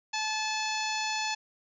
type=harmonic tone; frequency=866 Hz; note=A5; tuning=28 cents flat; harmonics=1 / 2 / 3 / 4 / 5 / 6 / 7 / 8; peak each=-33 / -38 / -35 / -40 / -37 / -41 / -42 / -42 dBFS; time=0.13-1.35 s; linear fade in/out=10 ms; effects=none